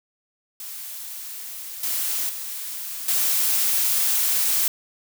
blue noise with level steps, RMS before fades -35 / -25 / -32 / -21 dBFS, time 0.6-4.68 s, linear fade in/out 2 ms, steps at 1.83 / 2.29 / 3.08 s, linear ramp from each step 5 ms, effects none

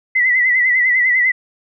sine tone with vibrato, 1998 Hz, B6, 20 cents sharp, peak -11 dBFS, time 0.15-1.32 s, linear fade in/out 10 ms, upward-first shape sine, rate 10 Hz, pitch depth 66 cents each way, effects none

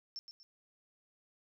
sine tone with echo, 5390 Hz, E8, 38 cents sharp, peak -40 dBFS, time 0.16-0.19 s, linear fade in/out 0 ms, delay 120 ms, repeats 2, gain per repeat -8 dB, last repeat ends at 0.43 s, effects none

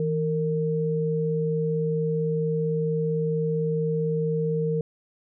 sine tone pair together, 161.08 / 458.9 Hz, E3 / A#4, -40 / -27 cents, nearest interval octave + tritone, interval 1813 cents, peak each -25 dBFS, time 0-4.81 s, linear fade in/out 2 ms, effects none

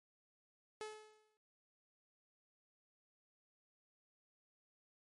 sawtooth tone with exponential decay, 429.6 Hz, A4, 41 cents flat, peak -38 dBFS, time 0.81-1.37 s, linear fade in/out 0 ms, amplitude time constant 120 ms, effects MP3 48 kbps

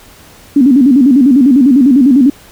sine tone with vibrato, 264.7 Hz, C4, 20 cents sharp, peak -3 dBFS, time 0.56-2.3 s, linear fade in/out 5 ms, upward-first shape square, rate 10 Hz, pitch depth 130 cents each way, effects pink hiss -39 dBFS RMS until 2.51 s

